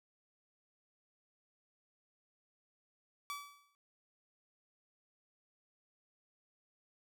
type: tone with exponential decay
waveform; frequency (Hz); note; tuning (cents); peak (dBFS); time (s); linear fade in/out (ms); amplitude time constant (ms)
sawtooth; 1149; D6; -38; -34; 3.3-3.75; 0; 97
effects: none